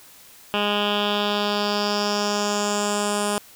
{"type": "tone with low-pass filter sweep", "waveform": "10% pulse", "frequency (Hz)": 206.1, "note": "G#3", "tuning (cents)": -13, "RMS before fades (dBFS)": -23, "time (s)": [0.54, 3.38], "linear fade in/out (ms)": 0, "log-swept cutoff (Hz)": [2800, 9500], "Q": 3.5, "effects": ["white hiss -48 dBFS RMS until 3.55 s"]}